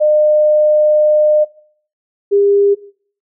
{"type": "tone pair in turn", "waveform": "sine", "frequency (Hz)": [606, 402.5], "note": ["D#5", "G4"], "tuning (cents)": [-46, 46], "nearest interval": "perfect fifth", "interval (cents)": 708, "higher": "first", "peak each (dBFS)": -8, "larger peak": "neither", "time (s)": [[0, 1.45], [2.31, 2.75]], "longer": "first", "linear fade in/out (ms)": 20, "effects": ["noise-tail reverb RT60 0.5 s tail -17 dB re dry"]}